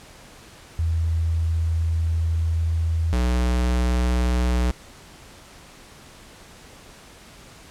sine / square tone pair in turn, 82 / 61.35 Hz, E2 / B1, -9 / -11 cents, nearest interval perfect fourth, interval 502 cents, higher first, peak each -19 dBFS, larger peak neither, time 0.79-3.13 / 3.13-4.71 s, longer first, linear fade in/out 0 ms, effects pink hiss -46 dBFS RMS until 7.7 s + low-pass 10000 Hz 12 dB/octave

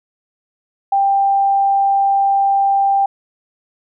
sine tone, 790 Hz, G5, 13 cents sharp, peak -11 dBFS, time 0.92-3.06 s, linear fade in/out 5 ms, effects none

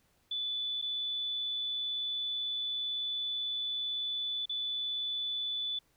sine tone with dropouts, 3479 Hz, A7, 20 cents flat, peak -32 dBFS, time 0.31-5.79 s, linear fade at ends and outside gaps 5 ms, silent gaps 0.816-0.823 / 4.457-4.494 s, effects pink hiss -71 dBFS RMS until 5.96 s

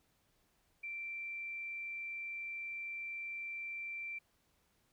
sine tone, 2349 Hz, D7, in tune, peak -40 dBFS, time 0.83-4.19 s, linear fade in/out 10 ms, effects pink hiss -75 dBFS RMS until 4.92 s

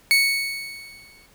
30% pulse tone with exponential decay, 2217 Hz, C#7, in tune, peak -10 dBFS, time 0.11-1.26 s, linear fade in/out 0 ms, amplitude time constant 250 ms, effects pink hiss -55 dBFS RMS until 1.34 s

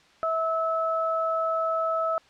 sine tone pair together, 650 / 1300 Hz, E5 / E6, -24 / -24 cents, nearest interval octave, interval 1200 cents, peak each -26 dBFS, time 0.23-2.18 s, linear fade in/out 0 ms, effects white hiss -57 dBFS RMS until 2.29 s + low-pass 4000 Hz 12 dB/octave

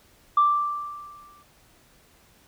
sine tone with exponential decay, 1174.7 Hz, D6, in tune, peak -13 dBFS, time 0.37-1.43 s, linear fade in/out 5 ms, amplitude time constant 230 ms, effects tanh soft clip ceiling -10 dBFS + pink hiss -58 dBFS RMS until 2.47 s

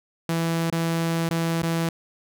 sawtooth tone with dropouts, 165.7 Hz, E3, 9 cents sharp, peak -18 dBFS, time 0.29-1.89 s, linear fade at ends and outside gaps 2 ms, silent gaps 0.702-0.725 / 1.29-1.309 / 1.621-1.632 s, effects none

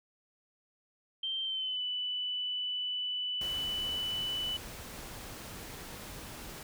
sine tone with pitch glide, 3139 to 2983 Hz, G7 to F#7, +2 to +13 cents, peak -32 dBFS, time 1.23-4.57 s, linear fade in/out 5 ms, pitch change -89 cents, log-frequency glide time 1.43-1.83 s
pink noise, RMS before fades -45 dBFS, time 3.41-6.63 s, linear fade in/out 2 ms
effects none

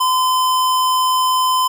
square tone, 1023 Hz, C6, 39 cents flat, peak -14 dBFS, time 0-1.68 s, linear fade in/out 10 ms, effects none

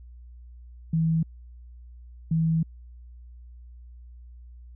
sine tone pair in turn, 162.2 / 162.2 Hz, E3 / E3, -28 / -28 cents, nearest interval unison, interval 0 cents, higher neither, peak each -20 dBFS, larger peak neither, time 0.93-1.23 / 2.31-2.63 s, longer second, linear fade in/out 5 ms, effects added 60 Hz sine -43 dBFS peak until 4.75 s

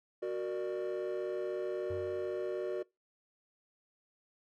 triangle chord, Gb augmented, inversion none, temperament equal with one note detuned, 370 / 466.2 / 595.9 Hz, Gb4 / Bb4 / D5, 0 / 0 / +25 cents, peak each -33 / -37 / -37 dBFS, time 0.22-2.83 s, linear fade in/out 10 ms
triangle tone with exponential decay, 92.5 Hz, F#2, in tune, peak -37 dBFS, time 1.9-2.59 s, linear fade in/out 5 ms, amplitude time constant 150 ms
effects noise-tail reverb RT60 0.2 s tail -23 dB re dry + tanh soft clip ceiling -27 dBFS

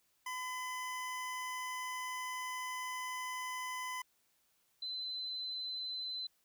25% pulse / sine tone pair in turn, 1011 / 4044 Hz, B5 / B7, +40 / +40 cents, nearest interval 2 octaves, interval 2400 cents, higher second, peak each -35 / -38 dBFS, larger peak first, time 0.26-4.02 / 4.82-6.27 s, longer first, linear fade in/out 5 ms, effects white hiss -75 dBFS RMS until 6.44 s

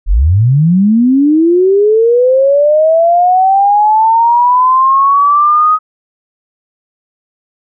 sine linear sweep, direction up, 34.65 to 1261 Hz, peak -5 dBFS, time 0.06-5.79 s, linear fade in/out 50 ms, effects none

